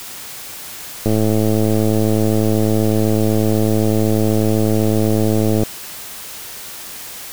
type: click train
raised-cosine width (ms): 2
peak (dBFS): -4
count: 495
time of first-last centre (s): 1.06-5.634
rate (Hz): 108
effects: white hiss -32 dBFS RMS until 7.32 s